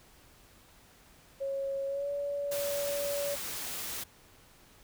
sine tone with pitch glide, 548 to 570.3 Hz, C#5 to C#5, -20 to +49 cents, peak -31 dBFS, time 1.4-3.36 s, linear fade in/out 20 ms, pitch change +69 cents, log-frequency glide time 1.86-2.09 s
white noise, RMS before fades -38 dBFS, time 2.51-4.04 s, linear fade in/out 10 ms
effects pink hiss -59 dBFS RMS until 4.83 s

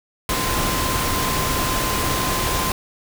sine tone in noise, 1038 Hz, C6, 14 cents flat, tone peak -26 dBFS, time 0.29-2.72 s, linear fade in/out 2 ms, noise pink, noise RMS -22 dBFS, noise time 0.29-2.72 s, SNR -7 dB, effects none

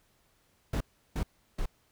brown noise bursts, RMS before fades -30 dBFS, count 3, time 0.73-1.658 s, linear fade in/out 5 ms, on 76 ms, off 350 ms, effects pink hiss -69 dBFS RMS until 1.91 s

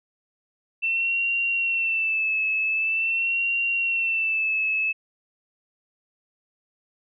sine tone with vibrato, 2676 Hz, E7, 25 cents sharp, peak -21 dBFS, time 0.82-4.93 s, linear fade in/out 20 ms, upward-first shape sine, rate 0.45 Hz, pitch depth 53 cents each way, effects none

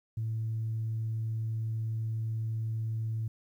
sine tone, 111.5 Hz, A2, 23 cents sharp, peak -29 dBFS, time 0.17-3.28 s, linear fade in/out 5 ms, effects tanh soft clip ceiling -26 dBFS + 11-bit

